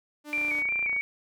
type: tone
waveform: sawtooth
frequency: 297.1 Hz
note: D4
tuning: 20 cents sharp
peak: -34 dBFS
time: 0.24-0.64 s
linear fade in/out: 50 ms
type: tone with vibrato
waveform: sine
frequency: 2305 Hz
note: D7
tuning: 33 cents flat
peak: -25 dBFS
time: 0.33-1.01 s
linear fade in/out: 0 ms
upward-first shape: square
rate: 2.8 Hz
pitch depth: 43 cents each way
type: click train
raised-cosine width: 0.5 ms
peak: -27 dBFS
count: 18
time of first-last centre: 0.38-0.964 s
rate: 29.1 Hz
effects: none